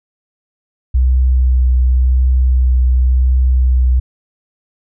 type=tone with vibrato; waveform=sine; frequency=63.3 Hz; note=B1; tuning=43 cents sharp; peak=-8 dBFS; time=0.94-4 s; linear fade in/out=10 ms; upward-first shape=triangle; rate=0.92 Hz; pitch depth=17 cents each way; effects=none